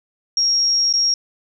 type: tone with dropouts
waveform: sine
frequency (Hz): 5588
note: F8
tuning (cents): 0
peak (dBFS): -14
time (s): 0.37-1.14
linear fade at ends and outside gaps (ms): 2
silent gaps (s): 0.928-0.937
effects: none